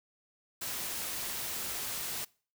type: noise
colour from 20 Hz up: white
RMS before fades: -37 dBFS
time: 0.61-2.25 s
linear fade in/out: 10 ms
effects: noise-tail reverb RT60 0.4 s tail -23 dB re dry